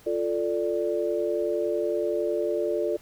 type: chord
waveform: sine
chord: D minor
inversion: first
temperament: equal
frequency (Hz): 349.2 / 440 / 587.3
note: F4 / A4 / D5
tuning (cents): 0 / 0 / 0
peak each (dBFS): -28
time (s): 0.06-2.97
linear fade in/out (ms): 10
effects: pink hiss -54 dBFS RMS until 3.01 s